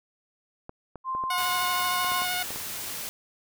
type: clicks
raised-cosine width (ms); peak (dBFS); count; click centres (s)
1; -25; 9; 0.694 / 0.957 / 1.15 / 1.238 / 2.046 / 2.119 / 2.22 / 2.506 / 2.56
type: tone with pitch glide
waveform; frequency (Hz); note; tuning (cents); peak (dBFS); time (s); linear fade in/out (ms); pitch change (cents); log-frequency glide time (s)
sine; 1046.5 to 1061.7; C6 to C6; 0 to +25; -27; 1.04-2.26; 50; +25; 1.29-1.99
type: tone with vibrato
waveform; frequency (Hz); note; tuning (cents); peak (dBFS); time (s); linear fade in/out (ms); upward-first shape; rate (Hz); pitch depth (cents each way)
10% pulse; 726; F#5; -33; -19; 1.3-2.43; 5; triangle; 13; 18
type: noise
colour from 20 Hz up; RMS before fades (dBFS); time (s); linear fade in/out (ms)
white; -35; 1.38-3.09; 0
effects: none